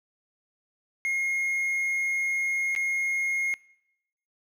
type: tone with dropouts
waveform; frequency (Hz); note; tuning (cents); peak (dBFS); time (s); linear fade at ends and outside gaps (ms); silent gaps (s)
triangle; 2147; C7; +44; -23; 1.05-3.54; 0; 2.751-2.762
effects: noise-tail reverb RT60 0.8 s tail -22 dB re dry